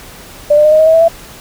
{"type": "tone with pitch steps", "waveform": "sine", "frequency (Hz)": [590, 600.3, 610.8, 621.5, 632.3, 643.4, 654.6, 666.1], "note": ["D5", "D5", "D#5", "D#5", "D#5", "E5", "E5", "E5"], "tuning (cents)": [8, 38, -32, -2, 28, -42, -12, 18], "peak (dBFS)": -4, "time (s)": [0.5, 1.084], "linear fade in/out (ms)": 10, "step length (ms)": 73, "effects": ["pink hiss -34 dBFS RMS until 1.4 s"]}